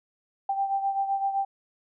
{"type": "beating tone pair", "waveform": "sine", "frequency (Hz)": [785, 792.8], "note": ["G5", "G5"], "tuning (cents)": [2, 19], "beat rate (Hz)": 7.8, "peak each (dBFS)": [-25, -32], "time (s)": [0.49, 1.45], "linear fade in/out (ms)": 5, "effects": []}